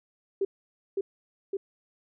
sine tone with echo, 392 Hz, G4, in tune, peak -23 dBFS, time 0.41-0.45 s, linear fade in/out 5 ms, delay 560 ms, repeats 2, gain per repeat -2 dB, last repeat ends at 1.57 s, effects none

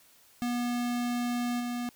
square tone with level steps, 242.1 Hz, B3, 34 cents flat, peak -29 / -32 dBFS, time 0.42-1.89 s, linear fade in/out 0 ms, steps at 1.59 s, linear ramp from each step 20 ms, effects white hiss -60 dBFS RMS until 1.95 s

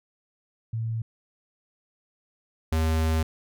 sine / square tone pair in turn, 113.1 / 79.97 Hz, A2 / D#2, +48 / +48 cents, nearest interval tritone, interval 600 cents, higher first, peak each -26 / -22 dBFS, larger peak second, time 0.73-1.02 / 2.72-3.23 s, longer second, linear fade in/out 5 ms, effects none

